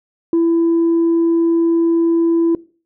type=tone; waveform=sine; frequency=333.9 Hz; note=E4; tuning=22 cents sharp; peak=-9 dBFS; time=0.33-2.55 s; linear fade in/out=2 ms; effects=noise-tail reverb RT60 0.4 s tail -22 dB re dry + tanh soft clip ceiling -9 dBFS